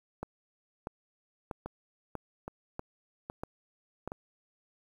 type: two click trains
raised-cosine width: 1 ms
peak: -22 / -24 dBFS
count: 7 / 4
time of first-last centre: 0.23-4.076 / 1.66-4.119 s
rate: 1.56 / 1.22 Hz
effects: 9-bit